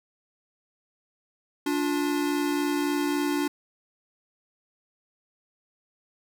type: tone pair together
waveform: square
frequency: 291 / 354.6 Hz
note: D4 / F4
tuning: -16 / +26 cents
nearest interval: minor third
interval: 342 cents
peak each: -26 / -30 dBFS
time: 1.66-3.48 s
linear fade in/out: 5 ms
effects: none